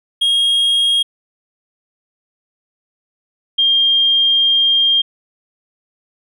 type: tone pair in turn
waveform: triangle / sine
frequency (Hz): 3260 / 3208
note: G#7 / G7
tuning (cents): -33 / +39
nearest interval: unison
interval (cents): 28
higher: first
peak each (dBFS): -10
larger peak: neither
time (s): 0.21-1.03 / 3.58-5.02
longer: second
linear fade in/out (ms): 10
effects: none